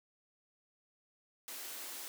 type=high-pass noise; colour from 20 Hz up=white; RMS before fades=-45 dBFS; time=1.48-2.08 s; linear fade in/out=0 ms; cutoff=250 Hz; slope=48 dB/octave; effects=none